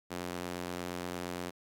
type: tone with high-pass filter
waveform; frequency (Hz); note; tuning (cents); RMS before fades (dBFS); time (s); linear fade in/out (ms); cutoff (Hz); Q
sawtooth; 88.6; F2; +25; -39; 0.1-1.51; 20; 250; 0.79
effects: AAC 64 kbps